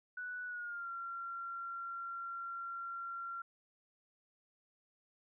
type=tone with pitch glide; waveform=sine; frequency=1480 to 1372.9 Hz; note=F#6 to F6; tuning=0 to -30 cents; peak=-40 dBFS; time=0.17-3.42 s; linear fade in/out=5 ms; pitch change=-130 cents; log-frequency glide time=0.46-0.89 s; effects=none